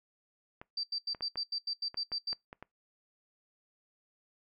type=clicks; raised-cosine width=0.5 ms; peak=-30 dBFS; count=9; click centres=0.615 / 1.148 / 1.208 / 1.357 / 1.944 / 2.118 / 2.329 / 2.529 / 2.626 s
type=tone bursts; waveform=sine; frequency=4674 Hz; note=D8; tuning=9 cents flat; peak=-32 dBFS; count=11; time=0.77-2.335 s; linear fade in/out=5 ms; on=65 ms; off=85 ms
effects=noise-tail reverb RT60 0.2 s tail -25 dB re dry